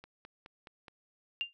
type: click train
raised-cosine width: 0.3 ms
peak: -33 dBFS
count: 5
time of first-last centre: 0.04-0.882 s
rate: 4.75 Hz
type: tone with exponential decay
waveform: sine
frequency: 2794 Hz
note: F7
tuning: in tune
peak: -27 dBFS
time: 1.41-1.53 s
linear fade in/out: 0 ms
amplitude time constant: 24 ms
effects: none